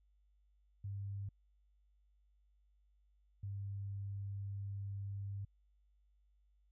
sine tone bursts at uneven times, 99.5 Hz, G2, 26 cents sharp, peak -40 dBFS, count 2, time 0.84-1.29 / 3.43-5.45 s, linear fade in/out 5 ms, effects added 50 Hz sine -69 dBFS peak until 6.71 s

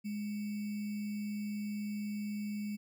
sine tone with sample-and-hold, 208 Hz, G#3, 3 cents sharp, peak -35 dBFS, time 0.04-2.77 s, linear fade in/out 20 ms, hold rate 2450 Hz, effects none

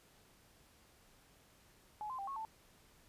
sine tone with pitch steps, 847 / 1037 / 790 / 1096 / 883 Hz, G#5 / C6 / G5 / C#6 / A5, +34 / -16 / +13 / -20 / +6 cents, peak -40 dBFS, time 2.01-2.45 s, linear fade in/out 0 ms, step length 88 ms, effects pink hiss -66 dBFS RMS until 3.08 s + resampled to 32000 Hz

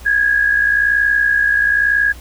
sine tone pair together, 1646 / 1707 Hz, G#6 / G#6, -16 / +47 cents, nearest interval minor second, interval 63 cents, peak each -12 / -19 dBFS, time 0.05-2.13 s, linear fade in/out 20 ms, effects added 60 Hz sine -34 dBFS peak until 2.2 s + pink hiss -41 dBFS RMS until 2.2 s

